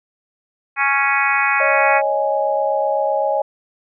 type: harmonic tone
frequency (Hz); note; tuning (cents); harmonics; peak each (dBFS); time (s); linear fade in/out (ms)
277.2; C#4; 0; 3 / 4 / 5 / 6 / 7 / 8 / 9; -22 / -22 / -22 / -22 / -22 / -22 / -22; 0.76-2.02; 50
type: chord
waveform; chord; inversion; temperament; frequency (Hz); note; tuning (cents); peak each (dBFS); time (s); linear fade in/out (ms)
sine; C# suspended second; none; equal; 554.4 / 622.3 / 830.6; C#5 / D#5 / G#5; 0 / 0 / 0; -20; 1.6-3.42; 5
effects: none